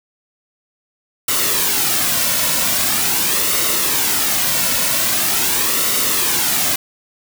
white noise with flanger, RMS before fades -17 dBFS, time 1.28-6.76 s, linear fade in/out 5 ms, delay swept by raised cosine 1.2 to 2.5 ms, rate 0.43 Hz, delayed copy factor -0.5, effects none

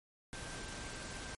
sine tone in noise, 1568 Hz, G6, in tune, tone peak -52 dBFS, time 0.33-1.35 s, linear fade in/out 0 ms, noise pink, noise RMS -45 dBFS, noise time 0.33-1.35 s, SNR -10 dB, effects MP3 48 kbps

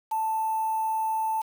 sine tone with quantisation, 882 Hz, A5, 4 cents sharp, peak -24 dBFS, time 0.11-1.42 s, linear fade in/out 10 ms, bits 7, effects none

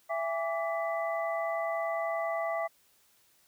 sine tone cluster, 666 / 816 / 1157 / 1993 Hz, E5 / G#5 / D6 / B6, +18 / -31 / -26 / +15 cents, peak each -31 / -38 / -37 / -39 dBFS, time 0.09-2.68 s, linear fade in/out 20 ms, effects white hiss -66 dBFS RMS until 3.47 s

